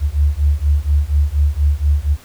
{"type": "beating tone pair", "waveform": "sine", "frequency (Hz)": [70.8, 75], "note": ["C#2", "D2"], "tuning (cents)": [37, 37], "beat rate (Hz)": 4.2, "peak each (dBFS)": -15, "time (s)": [0, 2.17], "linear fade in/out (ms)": 50, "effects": ["pink hiss -44 dBFS RMS until 2.24 s"]}